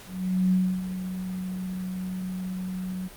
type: tone with ADSR envelope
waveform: sine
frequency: 185 Hz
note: F#3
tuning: in tune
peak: -18 dBFS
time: 0.06-3.09 s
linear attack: 460 ms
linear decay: 300 ms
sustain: -11 dB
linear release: 29 ms
effects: pink hiss -46 dBFS RMS until 3.16 s + Opus 48 kbps